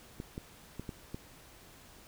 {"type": "clicks", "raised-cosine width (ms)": 3, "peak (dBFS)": -26, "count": 5, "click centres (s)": [0.201, 0.379, 0.796, 0.892, 1.145], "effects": ["pink hiss -56 dBFS RMS until 2.07 s"]}